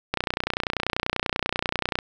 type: click train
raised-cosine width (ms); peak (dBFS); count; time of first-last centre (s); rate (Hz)
0.3; -7; 57; 0.14-1.988; 30.3
effects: none